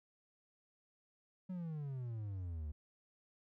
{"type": "exponential sweep", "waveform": "triangle", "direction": "down", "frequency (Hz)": [188.7, 72.2], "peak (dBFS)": -38, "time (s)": [1.49, 2.72], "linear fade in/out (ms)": 10, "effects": []}